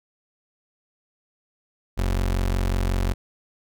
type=tone; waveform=30% pulse; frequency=45.49 Hz; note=F#1; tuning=29 cents flat; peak=-18 dBFS; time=1.97-3.14 s; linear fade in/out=20 ms; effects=none